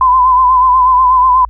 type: tone with vibrato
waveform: sine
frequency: 1016 Hz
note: B5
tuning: 49 cents sharp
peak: -5 dBFS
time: 0.01-1.45 s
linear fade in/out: 2 ms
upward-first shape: sine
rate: 8.2 Hz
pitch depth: 47 cents each way
effects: added 55 Hz sine -27 dBFS peak until 1.49 s